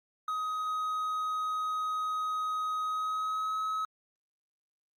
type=tone with pitch glide; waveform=triangle; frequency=1259 to 1281 Hz; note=D#6 to E6; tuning=+20 to -50 cents; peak=-28 dBFS; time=0.28-3.85 s; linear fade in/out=2 ms; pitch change=+30 cents; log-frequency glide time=2.84-3.59 s; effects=Opus 48 kbps